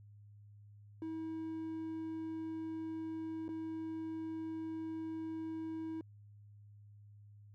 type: tone with dropouts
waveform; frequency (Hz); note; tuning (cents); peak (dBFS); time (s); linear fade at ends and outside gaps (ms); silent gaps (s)
triangle; 321; E4; -46; -37; 1.02-6.01; 1; 3.481-3.49
effects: added 103 Hz sine -55 dBFS peak until 7.54 s